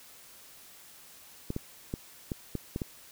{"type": "clicks", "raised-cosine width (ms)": 3, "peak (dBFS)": -19, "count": 7, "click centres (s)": [1.504, 1.564, 1.939, 2.318, 2.553, 2.761, 2.818], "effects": ["white hiss -53 dBFS RMS until 3.11 s"]}